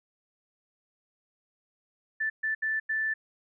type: tone bursts at uneven times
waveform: sine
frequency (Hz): 1760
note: A6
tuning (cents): 0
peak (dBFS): -26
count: 4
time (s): 2.2-2.3 / 2.43-2.55 / 2.62-2.8 / 2.89-3.14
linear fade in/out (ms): 10
effects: none